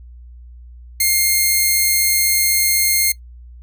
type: tone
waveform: 5% pulse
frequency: 2124 Hz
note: C7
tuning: 25 cents sharp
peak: -3 dBFS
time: 1-3.12 s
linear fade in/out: 5 ms
effects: noise-tail reverb RT60 0.1 s tail -20 dB re dry + added 60 Hz sine -36 dBFS peak until 3.62 s